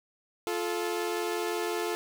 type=tone pair together; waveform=sawtooth; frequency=349.2 / 434.9 Hz; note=F4 / A4; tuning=0 / -20 cents; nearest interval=major third; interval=380 cents; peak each=-28 dBFS; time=0.47-1.95 s; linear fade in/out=0 ms; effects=10-bit